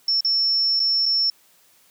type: tone with dropouts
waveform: sine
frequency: 5400 Hz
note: E8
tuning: 41 cents sharp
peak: -17 dBFS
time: 0.08-1.3 s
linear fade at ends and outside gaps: 2 ms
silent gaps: 0.207-0.247 / 0.795-0.8 / 1.057-1.061 s
effects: white hiss -57 dBFS RMS until 1.9 s + high-pass 100 Hz 12 dB/octave